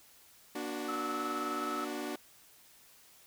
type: chord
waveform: sawtooth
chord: Bb augmented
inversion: none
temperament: equal with one note detuned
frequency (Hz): 238.5 / 293.7 / 370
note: Bb3 / D4 / F#4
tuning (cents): +40 / 0 / 0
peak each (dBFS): -39 / -35 / -37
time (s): 0.55-2.16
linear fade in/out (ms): 5
type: tone with tremolo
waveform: sine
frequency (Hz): 1300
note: E6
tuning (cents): -24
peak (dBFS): -34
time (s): 0.88-1.85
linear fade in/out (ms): 10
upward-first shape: square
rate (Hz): 19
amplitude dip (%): 35
effects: white hiss -60 dBFS RMS until 3.26 s